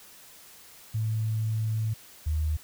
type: tone pair in turn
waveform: sine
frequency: 110 / 77.52 Hz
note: A2 / D#2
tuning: 0 / -6 cents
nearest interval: tritone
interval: 606 cents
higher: first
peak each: -25 / -24 dBFS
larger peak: second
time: 0.94-1.94 / 2.26-2.57 s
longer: first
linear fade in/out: 10 ms
effects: white hiss -51 dBFS RMS until 2.63 s